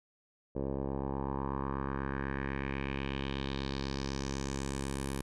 10% pulse tone with low-pass filter sweep, 68.1 Hz, C#2, 30 cents flat, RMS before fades -36 dBFS, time 0.55-5.22 s, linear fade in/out 10 ms, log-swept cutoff 560 to 11000 Hz, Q 2.9, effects none

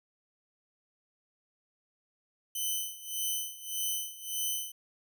5% pulse tone with tremolo, 3033 Hz, F#7, 42 cents sharp, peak -21 dBFS, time 2.55-4.72 s, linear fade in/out 5 ms, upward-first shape sine, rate 1.7 Hz, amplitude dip 85%, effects none

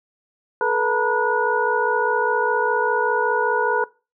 sine tone cluster, 431.9 / 486.5 / 908 / 973 / 1458 Hz, A4 / B4 / A#5 / B5 / F#6, -32 / -26 / -46 / -26 / -26 cents, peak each -24 dBFS, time 0.61-3.84 s, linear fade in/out 2 ms, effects noise-tail reverb RT60 0.3 s tail -21 dB re dry

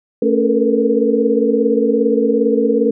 sine tone cluster, 222.9 / 277.6 / 438.8 / 463.8 / 481.1 Hz, A3 / C#4 / A4 / A#4 / B4, +23 / +3 / -5 / -9 / -45 cents, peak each -18 dBFS, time 0.22-2.91 s, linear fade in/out 5 ms, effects none

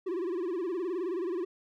triangle tone with vibrato, 356.9 Hz, F4, 38 cents sharp, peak -28 dBFS, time 0.06-1.45 s, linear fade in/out 10 ms, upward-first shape sine, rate 19 Hz, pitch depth 140 cents each way, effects none

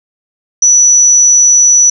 sine tone, 5920 Hz, F#8, in tune, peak -3 dBFS, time 0.62-1.9 s, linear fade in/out 5 ms, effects none

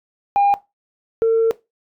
sine tone pair in turn, 806 / 452.4 Hz, G5 / A4, +48 / +48 cents, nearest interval minor seventh, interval 1000 cents, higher first, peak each -10 dBFS, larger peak neither, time 0.36-0.54 / 1.22-1.51 s, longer second, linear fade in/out 0 ms, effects noise-tail reverb RT60 0.2 s tail -18 dB re dry + tanh soft clip ceiling -10 dBFS

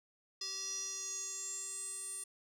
square tone with band-pass filter sweep, 386.6 Hz, G4, 24 cents flat, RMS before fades -42 dBFS, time 0.41-2.24 s, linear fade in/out 5 ms, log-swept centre 5200 to 9200 Hz, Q 9.6, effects none

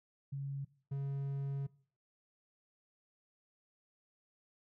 sine / triangle tone pair in turn, 138.59 / 138.59 Hz, C#3 / C#3, 0 / 0 cents, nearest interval unison, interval 0 cents, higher neither, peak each -37 / -33 dBFS, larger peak second, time 0.32-0.65 / 0.91-1.67 s, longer second, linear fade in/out 10 ms, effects noise-tail reverb RT60 0.5 s tail -21 dB re dry

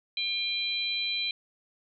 harmonic tone, 799 Hz, G5, 33 cents sharp, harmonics 3 / 4 / 5, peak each -33 / -35 / -30 dBFS, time 0.17-1.31 s, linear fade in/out 2 ms, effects none

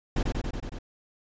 brown noise with echo, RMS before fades -25 dBFS, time 0.16-0.23 s, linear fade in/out 5 ms, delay 93 ms, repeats 6, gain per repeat -2 dB, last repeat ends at 0.788 s, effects resampled to 16000 Hz

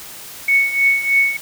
sine tone with tremolo, 2217 Hz, C#7, in tune, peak -9 dBFS, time 0.48-1.37 s, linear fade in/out 5 ms, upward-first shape triangle, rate 3.2 Hz, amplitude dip 80%, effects white hiss -35 dBFS RMS until 1.41 s

